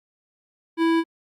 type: tone with hard clipping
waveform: sine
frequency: 329.6 Hz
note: E4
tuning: in tune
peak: -19 dBFS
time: 0.77-1.04 s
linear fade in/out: 50 ms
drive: 16 dB
effects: Opus 48 kbps